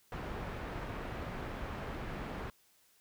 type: low-pass noise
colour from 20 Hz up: pink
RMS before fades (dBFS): -41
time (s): 0.12-2.5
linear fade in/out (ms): 2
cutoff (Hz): 1900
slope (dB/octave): 12
effects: white hiss -68 dBFS RMS until 3 s